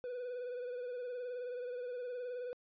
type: tone with vibrato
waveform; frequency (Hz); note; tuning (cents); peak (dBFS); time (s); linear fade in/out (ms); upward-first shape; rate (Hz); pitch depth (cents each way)
triangle; 493.9; B4; 0; -37; 0.04-2.53; 0; triangle; 19; 51
effects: resampled to 11025 Hz